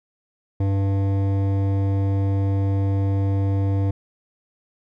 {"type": "tone with hard clipping", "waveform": "triangle", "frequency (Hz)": 98.1, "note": "G2", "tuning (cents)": 2, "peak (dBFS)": -20, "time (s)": [0.6, 3.91], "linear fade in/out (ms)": 5, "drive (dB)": 17, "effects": []}